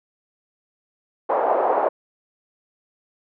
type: band-pass noise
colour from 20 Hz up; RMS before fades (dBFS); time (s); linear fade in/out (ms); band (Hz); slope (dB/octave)
white; -20; 1.29-1.89; 10; 460 to 840; 24
effects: none